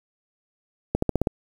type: accelerating click train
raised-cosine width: 2 ms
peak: -7 dBFS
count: 6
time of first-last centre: 0.95-1.272 s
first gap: 74 ms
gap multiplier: 0.93
effects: 7-bit